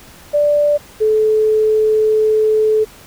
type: tone pair in turn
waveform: sine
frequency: 587.3 / 432.9 Hz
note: D5 / A4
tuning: 0 / -28 cents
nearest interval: perfect fourth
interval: 528 cents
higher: first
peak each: -10 dBFS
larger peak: neither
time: 0.33-0.78 / 1-2.85 s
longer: second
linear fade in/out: 20 ms
effects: pink hiss -41 dBFS RMS until 3.06 s